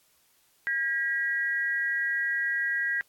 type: tone pair together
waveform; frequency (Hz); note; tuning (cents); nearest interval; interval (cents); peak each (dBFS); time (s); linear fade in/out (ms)
sine; 1621 / 1927.7; G#6 / B6; -42 / -42; minor third; 300; -28; 0.67-3.01; 0
effects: white hiss -65 dBFS RMS until 3.08 s + AAC 64 kbps